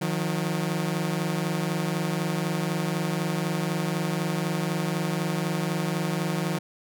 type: tone pair together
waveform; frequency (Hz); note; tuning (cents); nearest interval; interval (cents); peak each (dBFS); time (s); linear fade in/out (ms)
sawtooth; 156 / 180; D#3 / F#3; +5 / -47; major second; 248; -24; 0.01-6.59; 10
effects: none